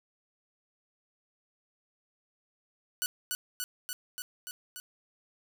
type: tone with echo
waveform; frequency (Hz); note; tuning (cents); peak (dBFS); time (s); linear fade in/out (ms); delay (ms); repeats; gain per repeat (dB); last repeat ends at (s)
5% pulse; 1480; F#6; 0; -17; 3.02-3.06; 0; 290; 6; -2; 4.8
effects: none